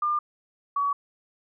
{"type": "tone pair in turn", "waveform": "sine", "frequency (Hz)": [1200, 1132.6], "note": ["D6", "C#6"], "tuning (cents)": [37, 37], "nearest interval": "minor second", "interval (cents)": 100, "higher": "first", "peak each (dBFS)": [-22, -22], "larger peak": "neither", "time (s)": [[0.02, 0.19], [0.76, 0.93]], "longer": "neither", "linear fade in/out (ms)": 5, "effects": []}